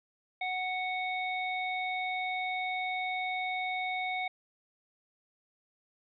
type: harmonic tone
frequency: 740 Hz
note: F#5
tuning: in tune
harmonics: 1 / 3 / 5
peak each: -34 / -34 / -43 dBFS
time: 0.41-4.28 s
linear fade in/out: 5 ms
effects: none